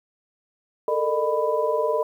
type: tone cluster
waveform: sine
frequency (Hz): 436.7 / 456.3 / 607 / 994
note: A4 / A#4 / D#5 / B5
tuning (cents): -13 / -37 / -43 / +11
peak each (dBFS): -27 / -25 / -24 / -27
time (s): 0.88-2.03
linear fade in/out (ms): 2
effects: 9-bit